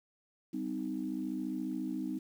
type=chord; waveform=sine; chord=C minor; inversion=second; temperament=equal with one note detuned; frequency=196 / 256.8 / 311.1 Hz; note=G3 / C4 / Eb4; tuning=0 / -32 / 0 cents; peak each=-40 / -37 / -37 dBFS; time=0.53-2.19 s; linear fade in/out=10 ms; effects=tanh soft clip ceiling -24 dBFS + 10-bit